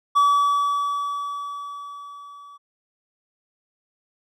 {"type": "tone with level ramp", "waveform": "triangle", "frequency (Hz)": 1145, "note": "D6", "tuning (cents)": -44, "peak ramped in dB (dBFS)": [-11, -40], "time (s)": [0.15, 2.58], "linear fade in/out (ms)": 20, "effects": []}